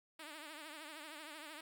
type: tone with vibrato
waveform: 5% pulse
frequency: 305.9 Hz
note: D#4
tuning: 29 cents flat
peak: -37 dBFS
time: 0.19-1.61 s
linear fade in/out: 5 ms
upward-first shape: triangle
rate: 13 Hz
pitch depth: 120 cents each way
effects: none